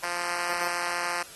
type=tone with high-pass filter; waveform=5% pulse; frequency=174.61 Hz; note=F3; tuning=in tune; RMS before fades=-31 dBFS; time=0.03-1.23 s; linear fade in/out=5 ms; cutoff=470 Hz; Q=0.62; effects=white hiss -46 dBFS RMS until 1.35 s + AAC 32 kbps